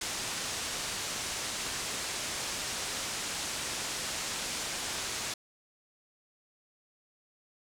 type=low-pass noise; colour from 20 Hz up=white; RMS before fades=-36 dBFS; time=0.01-5.34 s; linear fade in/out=5 ms; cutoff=8400 Hz; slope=24 dB/octave; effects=none